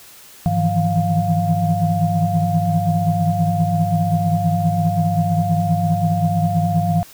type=tone cluster; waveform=sine; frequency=102.3 / 158.3 / 164 / 173.5 / 702 Hz; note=G#2 / D#3 / E3 / F3 / F5; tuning=-26 / +30 / -9 / -11 / +9 cents; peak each=-21 dBFS; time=0.46-7.03 s; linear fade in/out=0 ms; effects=tanh soft clip ceiling -3 dBFS + white hiss -43 dBFS RMS until 7.13 s